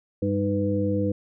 harmonic tone with a mistuned harmonic, 99.3 Hz, G2, 23 cents sharp, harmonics 1 / 2 / 3 / 5, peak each -27 / -27 / -27 / -27 dBFS, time 0.22-1.12 s, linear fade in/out 5 ms, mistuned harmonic 3, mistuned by +58 cents, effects none

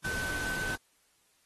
sine tone in noise, 1522 Hz, F#6, 48 cents sharp, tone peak -33 dBFS, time 0.04-0.76 s, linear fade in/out 10 ms, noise pink, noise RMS -38 dBFS, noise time 0.04-0.76 s, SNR +2 dB, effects white hiss -69 dBFS RMS until 1.45 s + AAC 32 kbps

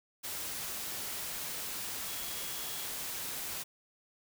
sine tone in noise, 3322 Hz, G#7, in tune, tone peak -49 dBFS, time 2.06-2.87 s, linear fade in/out 20 ms, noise white, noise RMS -39 dBFS, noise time 0.23-3.64 s, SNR -13 dB, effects none

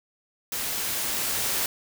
white noise with level ramp, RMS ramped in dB -30 to -26 dBFS, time 0.52-1.66 s, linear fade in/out 2 ms, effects none

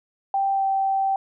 sine tone with pitch glide, 784 to 777.2 Hz, G5 to G5, 0 to -15 cents, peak -19 dBFS, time 0.34-1.16 s, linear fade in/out 2 ms, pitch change -15 cents, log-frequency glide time 0.53-0.64 s, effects none

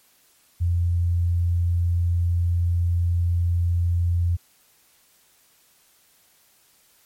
sine tone, 86.5 Hz, F2, 16 cents flat, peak -18 dBFS, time 0.6-4.37 s, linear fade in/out 20 ms, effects white hiss -59 dBFS RMS until 7.05 s + MP3 64 kbps

